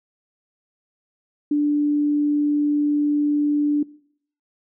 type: tone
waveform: sine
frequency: 293.7 Hz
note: D4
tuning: in tune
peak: -16 dBFS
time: 1.51-3.83 s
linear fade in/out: 5 ms
effects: noise-tail reverb RT60 0.6 s tail -21 dB re dry

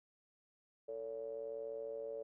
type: ring-modulated tone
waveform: triangle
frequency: 60.5 Hz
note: B1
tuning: 35 cents flat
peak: -36 dBFS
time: 0.88-2.23 s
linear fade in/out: 10 ms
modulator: 507 Hz
effects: none

